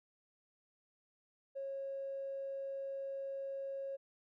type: tone with tanh clipping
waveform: triangle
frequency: 546 Hz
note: C#5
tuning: 26 cents flat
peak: -39 dBFS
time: 1.55-3.97 s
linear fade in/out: 20 ms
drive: 4 dB
effects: none